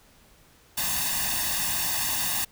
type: noise with comb filter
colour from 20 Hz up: white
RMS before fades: -27 dBFS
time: 0.77-2.45 s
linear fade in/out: 10 ms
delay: 1.1 ms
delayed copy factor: +1
effects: pink hiss -57 dBFS RMS until 2.51 s